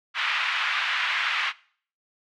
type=band-pass noise; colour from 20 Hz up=white; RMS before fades=-26 dBFS; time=0.14-1.53 s; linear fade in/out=50 ms; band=1100 to 2900 Hz; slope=24 dB/octave; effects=noise-tail reverb RT60 0.5 s tail -21 dB re dry